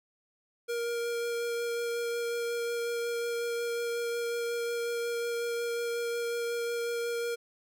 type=tone with vibrato; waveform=square; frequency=470.4 Hz; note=A#4; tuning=16 cents sharp; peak=-31 dBFS; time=0.68-7.36 s; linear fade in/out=20 ms; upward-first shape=sine; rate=5.5 Hz; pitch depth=9 cents each way; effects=none